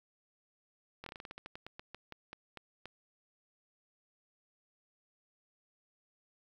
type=slowing click train; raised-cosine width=0.3 ms; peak=-29 dBFS; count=18; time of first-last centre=1.04-2.857 s; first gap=23 ms; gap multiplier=1.17; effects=10-bit